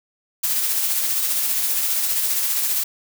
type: noise with tremolo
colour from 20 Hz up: blue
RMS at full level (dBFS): -20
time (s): 0.43-2.84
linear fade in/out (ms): 10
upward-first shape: sine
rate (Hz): 15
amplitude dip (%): 30
effects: none